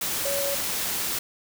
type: tone in noise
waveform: sine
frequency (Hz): 560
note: C#5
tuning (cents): +18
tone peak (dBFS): -27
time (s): 0.25-0.55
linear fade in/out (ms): 5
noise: white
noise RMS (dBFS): -28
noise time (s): 0.01-1.19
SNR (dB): -2
effects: none